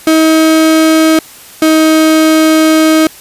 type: tone pair in turn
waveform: 35% pulse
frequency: 318.1 / 315.7 Hz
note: D#4 / D#4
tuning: +38 / +25 cents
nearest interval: unison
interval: 13 cents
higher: first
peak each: -3 dBFS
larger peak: neither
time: 0.07-1.19 / 1.62-3.07 s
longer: second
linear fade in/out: 2 ms
effects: white hiss -34 dBFS RMS until 3.2 s + resampled to 32000 Hz